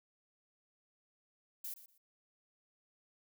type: noise with echo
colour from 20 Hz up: violet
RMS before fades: -43 dBFS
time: 1.64-1.74 s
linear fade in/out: 5 ms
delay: 120 ms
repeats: 2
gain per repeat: -14 dB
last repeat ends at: 1.98 s
effects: none